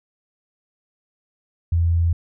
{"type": "tone", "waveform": "sine", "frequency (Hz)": 84.4, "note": "E2", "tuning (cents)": 41, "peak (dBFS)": -15, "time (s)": [1.72, 2.13], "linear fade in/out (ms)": 5, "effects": []}